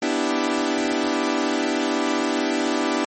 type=chord; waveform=sawtooth; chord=E minor seventh; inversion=second; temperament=equal; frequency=246.9 / 293.7 / 329.6 / 392 Hz; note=B3 / D4 / E4 / G4; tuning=0 / 0 / 0 / 0 cents; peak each=-23 / -20 / -22 / -24 dBFS; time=0.02-3.05 s; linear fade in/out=5 ms; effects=MP3 32 kbps